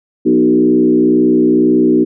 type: tone with frequency modulation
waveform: sine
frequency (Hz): 311.1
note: D#4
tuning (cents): 0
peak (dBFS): -7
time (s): 0.25-2.05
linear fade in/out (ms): 20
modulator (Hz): 62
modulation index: 1.3
effects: none